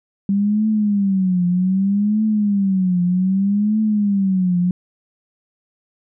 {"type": "tone with vibrato", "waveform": "sine", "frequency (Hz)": 196, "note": "G3", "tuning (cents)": 0, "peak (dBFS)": -14, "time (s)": [0.29, 4.71], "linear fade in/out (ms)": 2, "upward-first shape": "triangle", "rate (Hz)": 0.64, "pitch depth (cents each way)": 190, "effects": []}